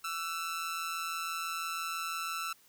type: tone with amplitude modulation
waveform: sawtooth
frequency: 1330 Hz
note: E6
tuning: 15 cents sharp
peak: -28 dBFS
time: 0.04-2.53 s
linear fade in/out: 5 ms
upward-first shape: sine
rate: 166 Hz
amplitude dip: 60%
effects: white hiss -63 dBFS RMS until 2.68 s